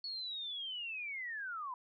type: linear sweep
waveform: sine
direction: down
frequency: 4414 to 971 Hz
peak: -39 dBFS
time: 0.04-1.74 s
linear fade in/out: 2 ms
effects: none